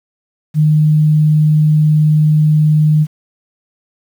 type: tone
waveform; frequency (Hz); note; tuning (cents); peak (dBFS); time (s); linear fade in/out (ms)
sine; 153.1; D#3; -28; -7; 0.54-3.07; 50
effects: 7-bit